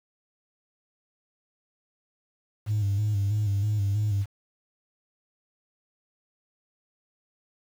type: tone with vibrato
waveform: sine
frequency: 102.8 Hz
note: G#2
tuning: 17 cents flat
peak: -21 dBFS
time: 2.66-4.26 s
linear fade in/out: 50 ms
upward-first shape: square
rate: 3.1 Hz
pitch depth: 53 cents each way
effects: tanh soft clip ceiling -19 dBFS + 8-bit